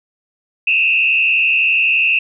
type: tone with frequency modulation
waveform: sine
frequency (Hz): 2637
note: E7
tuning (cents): 0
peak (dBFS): -11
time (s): 0.67-2.19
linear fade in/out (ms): 5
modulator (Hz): 71.8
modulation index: 1.8
effects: none